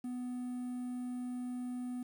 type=tone with quantisation; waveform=triangle; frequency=248.2 Hz; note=B3; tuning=9 cents sharp; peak=-35 dBFS; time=0.04-2.03 s; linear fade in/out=5 ms; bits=10; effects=none